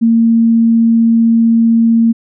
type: tone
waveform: sine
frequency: 228.9 Hz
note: A#3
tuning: 31 cents flat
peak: -6 dBFS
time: 0.01-2.13 s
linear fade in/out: 20 ms
effects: none